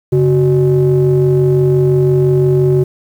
triangle ring-modulated tone, 116.54 Hz, A#2, in tune, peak -3 dBFS, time 0.12-2.84 s, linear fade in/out 10 ms, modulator 256 Hz, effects 7-bit

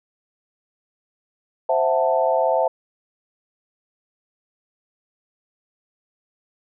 sine chord, F# half-diminished seventh, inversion second, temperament equal with one note detuned, 523.3 / 659.3 / 740 / 886.6 Hz, C5 / E5 / F#5 / A5, 0 / 0 / 0 / +13 cents, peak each -21 / -20 / -25 / -23 dBFS, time 1.69-2.68 s, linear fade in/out 5 ms, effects none

